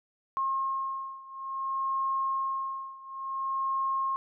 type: beating tone pair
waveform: sine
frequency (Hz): 1074 / 1074.57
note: C6 / C6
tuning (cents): +45 / +46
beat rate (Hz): 0.57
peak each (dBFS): -31 / -33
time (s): 0.37-4.16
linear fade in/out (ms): 0
effects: none